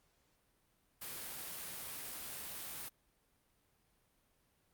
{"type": "noise", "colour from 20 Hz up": "white", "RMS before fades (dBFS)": -45, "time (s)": [1.01, 2.89], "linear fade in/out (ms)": 10, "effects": ["pink hiss -75 dBFS RMS until 4.73 s", "Opus 48 kbps"]}